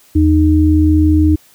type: tone pair together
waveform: sine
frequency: 81.5 / 307.7 Hz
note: E2 / D#4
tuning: -19 / -19 cents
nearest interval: octave + major seventh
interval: 2300 cents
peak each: -10 dBFS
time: 0.15-1.36 s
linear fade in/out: 10 ms
effects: white hiss -48 dBFS RMS until 1.54 s